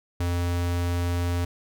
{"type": "tone", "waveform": "square", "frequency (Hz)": 87.31, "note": "F2", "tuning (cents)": 0, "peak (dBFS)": -24, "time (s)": [0.2, 1.45], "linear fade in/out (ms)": 5, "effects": []}